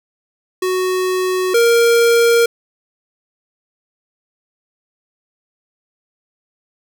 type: tone pair in turn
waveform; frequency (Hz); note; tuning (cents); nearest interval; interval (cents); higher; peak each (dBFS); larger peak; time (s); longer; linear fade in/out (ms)
square; 370 / 467.1; F#4 / A#4; 0 / +3; major third; 403; second; -16 / -10; second; 0.62-1.54 / 1.54-2.46; neither; 5
effects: none